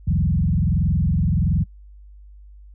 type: tone with frequency modulation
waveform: sine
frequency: 120.2 Hz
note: B2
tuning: 46 cents flat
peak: -16 dBFS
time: 0.07-1.64 s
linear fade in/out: 10 ms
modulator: 21.4 Hz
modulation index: 3
effects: noise-tail reverb RT60 0.1 s tail -20 dB re dry + added 50 Hz sine -41 dBFS peak until 2.74 s